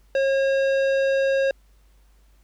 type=tone with tanh clipping; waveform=sine; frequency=542 Hz; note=C#5; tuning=39 cents flat; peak=-20 dBFS; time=0.15-1.51 s; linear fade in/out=2 ms; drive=14 dB; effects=added 50 Hz sine -53 dBFS peak until 2.43 s + pink hiss -65 dBFS RMS until 2.43 s